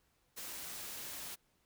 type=noise; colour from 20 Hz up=white; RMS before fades=-45 dBFS; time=0.36-1.36 s; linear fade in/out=20 ms; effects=pink hiss -75 dBFS RMS until 1.65 s